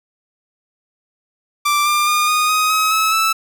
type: tone with pitch steps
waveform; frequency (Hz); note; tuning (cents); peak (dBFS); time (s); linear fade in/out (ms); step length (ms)
sawtooth; 1174.7 / 1193.9 / 1213.3 / 1233.1 / 1253.2 / 1273.6 / 1294.4 / 1315.5; D6 / D6 / D#6 / D#6 / D#6 / D#6 / E6 / E6; 0 / +28 / -44 / -16 / +12 / +40 / -32 / -4; -10; 1.65-3.33; 10; 210
effects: none